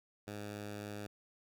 10% pulse tone, 103.6 Hz, G#2, 4 cents flat, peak -34 dBFS, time 0.27-1.07 s, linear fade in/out 10 ms, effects none

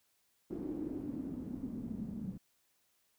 white noise with low-pass filter sweep, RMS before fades -41 dBFS, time 0.5-2.38 s, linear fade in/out 10 ms, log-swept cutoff 330 to 200 Hz, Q 7.1, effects white hiss -75 dBFS RMS until 3.18 s

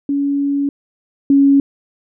sine tone pair in turn, 281.9 / 278 Hz, C#4 / C#4, +29 / +5 cents, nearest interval unison, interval 24 cents, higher first, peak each -14 / -7 dBFS, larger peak second, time 0.09-0.69 / 1.3-1.6 s, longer first, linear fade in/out 2 ms, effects none

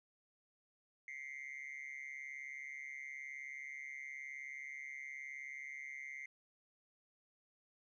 sine tone with amplitude modulation, 2093 Hz, C7, in tune, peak -39 dBFS, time 1.08-6.26 s, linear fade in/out 2 ms, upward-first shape sine, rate 139 Hz, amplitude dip 95%, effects tanh soft clip ceiling -41 dBFS

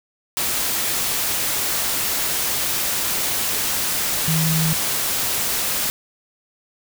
sine tone in noise, 160 Hz, D#3, 49 cents sharp, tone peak -18 dBFS, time 4.28-4.73 s, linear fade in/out 0 ms, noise white, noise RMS -22 dBFS, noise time 0.37-5.9 s, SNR +1 dB, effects none

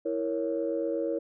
sine chord, A# diminished, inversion second, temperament equal, 329.6 / 466.2 / 554.4 Hz, E4 / A#4 / C#5, 0 / 0 / 0 cents, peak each -31 dBFS, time 0.05-1.19 s, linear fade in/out 10 ms, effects tanh soft clip ceiling -18 dBFS

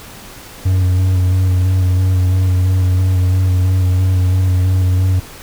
triangle tone with vibrato, 92.3 Hz, F#2, 4 cents flat, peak -8 dBFS, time 0.65-5.2 s, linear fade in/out 10 ms, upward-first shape square, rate 3 Hz, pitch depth 19 cents each way, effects pink hiss -35 dBFS RMS until 5.42 s

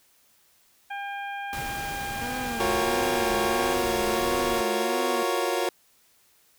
harmonic tone, 802 Hz, G5, 39 cents sharp, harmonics 1 / 2 / 3 / 4, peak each -33 / -36 / -41 / -47 dBFS, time 0.9-3.74 s, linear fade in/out 10 ms
pink noise, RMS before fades -36 dBFS, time 1.53-4.61 s, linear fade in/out 0 ms
sawtooth tone with vibrato, 233.5 Hz, A#3, 3 cents sharp, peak -29 dBFS, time 2.21-5.23 s, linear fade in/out 5 ms, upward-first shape sine, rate 1.5 Hz, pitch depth 140 cents each way
25% pulse chord, Gb major seventh, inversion third, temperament equal, 349.2 / 370 / 466.2 / 554.4 Hz, F4 / Gb4 / Bb4 / Db5, 0 / 0 / 0 / 0 cents, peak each -26 dBFS, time 2.6-5.69 s, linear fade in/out 2 ms
effects white hiss -62 dBFS RMS until 6.58 s

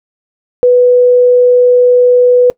sine tone, 493.9 Hz, B4, in tune, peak -3 dBFS, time 0.63-2.5 s, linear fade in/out 0 ms, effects noise-tail reverb RT60 0.1 s tail -22 dB re dry

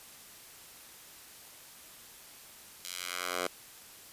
10% pulse tone with high-pass filter sweep, 89.6 Hz, F2, 45 cents sharp, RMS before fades -37 dBFS, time 2.85-3.47 s, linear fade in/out 0 ms, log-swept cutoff 4200 to 530 Hz, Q 0.82, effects white hiss -52 dBFS RMS until 4.12 s + resampled to 32000 Hz

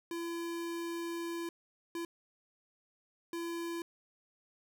square tone bursts at uneven times, 338.2 Hz, E4, 44 cents sharp, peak -37 dBFS, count 3, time 0.11-1.49 / 1.95-2.05 / 3.33-3.82 s, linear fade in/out 2 ms, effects none

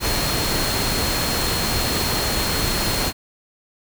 sine tone in noise, 4254 Hz, C8, 28 cents sharp, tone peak -27 dBFS, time 0-3.13 s, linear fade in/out 50 ms, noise pink, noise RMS -22 dBFS, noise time 0-3.13 s, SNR -8 dB, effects none

